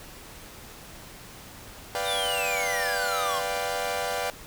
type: chord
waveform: sawtooth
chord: G dominant seventh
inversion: first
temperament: equal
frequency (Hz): 493.9 / 587.3 / 698.5 / 784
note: B4 / D5 / F5 / G5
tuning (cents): 0 / 0 / 0 / 0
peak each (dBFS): -29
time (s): 1.95-4.3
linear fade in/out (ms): 0
type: exponential sweep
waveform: square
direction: down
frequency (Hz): 3761 to 1029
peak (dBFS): -29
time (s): 2.04-3.42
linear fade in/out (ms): 50
effects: pink hiss -45 dBFS RMS until 4.46 s